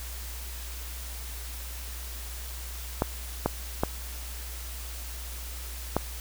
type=clicks; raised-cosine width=1 ms; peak=-9 dBFS; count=4; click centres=3.021 / 3.46 / 3.835 / 5.966 s; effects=added 60 Hz sine -37 dBFS peak until 6.2 s + white hiss -42 dBFS RMS until 6.2 s